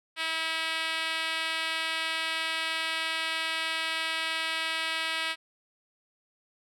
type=tone with band-pass filter; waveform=5% pulse; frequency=323.1 Hz; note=E4; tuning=35 cents flat; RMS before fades=-31 dBFS; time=0.16-5.36 s; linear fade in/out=50 ms; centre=2700 Hz; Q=0.74; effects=none